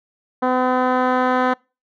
10% pulse tone with low-pass filter sweep, 253.9 Hz, B3, 48 cents sharp, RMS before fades -18 dBFS, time 0.42-1.54 s, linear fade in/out 10 ms, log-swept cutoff 1100 to 1800 Hz, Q 0.93, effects noise-tail reverb RT60 0.3 s tail -26 dB re dry

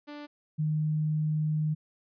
sawtooth / sine tone pair in turn, 293.7 / 153.88 Hz, D4 / D#3, 0 / -19 cents, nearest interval major seventh, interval 1119 cents, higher first, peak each -36 / -25 dBFS, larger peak second, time 0.07-0.27 / 0.58-1.75 s, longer second, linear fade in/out 20 ms, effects resampled to 11025 Hz

